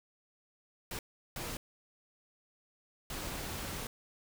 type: noise bursts at uneven times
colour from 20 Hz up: pink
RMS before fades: -40 dBFS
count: 3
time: 0.91-0.99 / 1.36-1.57 / 3.1-3.87 s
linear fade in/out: 2 ms
effects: none